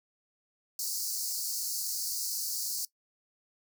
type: high-pass noise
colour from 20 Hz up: pink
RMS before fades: -34 dBFS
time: 0.79-2.85 s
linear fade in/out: 2 ms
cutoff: 4400 Hz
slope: 96 dB/octave
effects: noise-tail reverb RT60 0.1 s tail -20 dB re dry